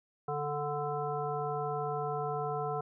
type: harmonic tone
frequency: 146.83 Hz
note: D3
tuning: in tune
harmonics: 1 / 3 / 5 / 7 / 9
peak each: -39 / -36 / -36 / -41 / -41 dBFS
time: 0.28-2.81 s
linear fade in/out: 5 ms
effects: none